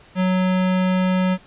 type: tone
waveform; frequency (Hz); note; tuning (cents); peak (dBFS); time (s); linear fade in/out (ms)
square; 185; F#3; 0; -17; 0.15-1.38; 50
effects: pink hiss -49 dBFS RMS until 1.46 s + resampled to 8000 Hz